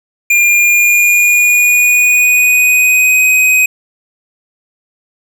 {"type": "tone with pitch glide", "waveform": "square", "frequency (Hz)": [2406, 2513], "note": ["D7", "D#7"], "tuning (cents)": [41, 17], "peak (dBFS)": -7, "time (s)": [0.3, 3.66], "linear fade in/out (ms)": 5, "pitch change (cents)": 76, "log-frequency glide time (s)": [0.47, 3.25], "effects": []}